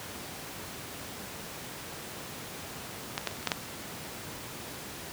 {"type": "clicks", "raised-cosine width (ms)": 0.2, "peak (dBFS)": [-12, -26, -11, -25, -26, -24, -9, -8], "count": 8, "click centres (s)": [3.179, 3.214, 3.273, 3.312, 3.369, 3.428, 3.473, 3.518], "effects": ["pink hiss -41 dBFS RMS until 5.12 s", "high-pass 100 Hz 12 dB/octave"]}